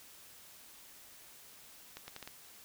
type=accelerating click train; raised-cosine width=0.2 ms; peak=-27 dBFS; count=5; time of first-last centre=1.97-2.275 s; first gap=110 ms; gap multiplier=0.76; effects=white hiss -56 dBFS RMS until 2.64 s